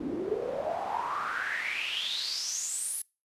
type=noise with band-pass filter sweep; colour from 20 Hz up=pink; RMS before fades=-33 dBFS; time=0-3.02 s; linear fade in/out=5 ms; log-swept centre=280 to 11000 Hz; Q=8.1; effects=noise-tail reverb RT60 0.3 s tail -25 dB re dry + resampled to 32000 Hz